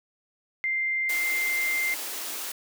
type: tone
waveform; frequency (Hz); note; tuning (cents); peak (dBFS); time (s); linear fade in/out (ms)
sine; 2093; C7; 0; -24; 0.64-1.94; 0
type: high-pass noise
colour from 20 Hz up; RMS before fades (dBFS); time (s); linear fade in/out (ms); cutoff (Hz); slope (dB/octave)
white; -34; 1.09-2.52; 5; 250; 48
effects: none